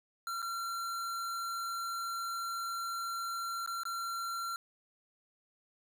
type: tone with dropouts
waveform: square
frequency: 1367 Hz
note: F6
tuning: 37 cents flat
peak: -36 dBFS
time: 0.27-4.56 s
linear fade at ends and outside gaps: 1 ms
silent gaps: 0.419-0.426 / 3.662-3.675 / 3.834-3.853 s
effects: none